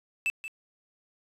triangle tone with echo, 2637 Hz, E7, in tune, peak -23 dBFS, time 0.26-0.3 s, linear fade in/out 0 ms, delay 180 ms, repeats 1, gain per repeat -11 dB, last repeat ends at 0.48 s, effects resampled to 32000 Hz + 9-bit

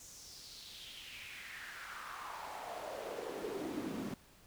brown noise with high-pass filter sweep, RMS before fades -45 dBFS, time 0-4.14 s, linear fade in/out 2 ms, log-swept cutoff 6800 to 220 Hz, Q 3.5, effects pink hiss -63 dBFS RMS until 4.46 s

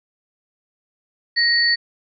sine tone pair together, 1883 / 4476 Hz, A#6 / C#8, +17 / +16 cents, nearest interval octave + minor third, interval 1499 cents, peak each -17 dBFS, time 1.36-1.76 s, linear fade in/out 20 ms, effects none

